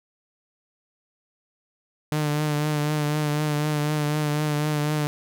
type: tone with vibrato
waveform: sawtooth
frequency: 150 Hz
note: D3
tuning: 37 cents sharp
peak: -18 dBFS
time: 2.12-5.07 s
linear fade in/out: 0 ms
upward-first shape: triangle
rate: 4 Hz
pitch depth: 37 cents each way
effects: none